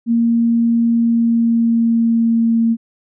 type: tone with pitch glide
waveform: sine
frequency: 232.4 to 228.8 Hz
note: A#3 to A#3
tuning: -5 to -32 cents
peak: -11 dBFS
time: 0.06-2.77 s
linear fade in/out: 50 ms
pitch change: -27 cents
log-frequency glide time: 0.92-2.64 s
effects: none